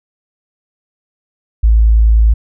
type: tone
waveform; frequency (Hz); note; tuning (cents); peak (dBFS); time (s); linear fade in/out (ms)
sine; 55; A1; 0; -5; 1.63-2.34; 10
effects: none